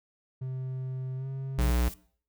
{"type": "tone with pitch glide", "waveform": "triangle", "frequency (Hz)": [130, 134.2], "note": ["C3", "C3"], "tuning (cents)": [-11, 44], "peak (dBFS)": -30, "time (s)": [0.41, 1.71], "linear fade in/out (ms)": 10, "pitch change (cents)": 55, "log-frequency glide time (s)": [1.16, 1.27]}
{"type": "tone", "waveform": "square", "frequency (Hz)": 60.4, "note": "B1", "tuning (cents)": -38, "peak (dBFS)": -24, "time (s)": [1.58, 1.89], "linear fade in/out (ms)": 10}
{"type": "noise", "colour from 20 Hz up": "blue", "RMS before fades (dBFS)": -44, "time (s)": [1.61, 1.94], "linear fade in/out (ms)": 2}
{"effects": ["noise-tail reverb RT60 0.5 s tail -20 dB re dry"]}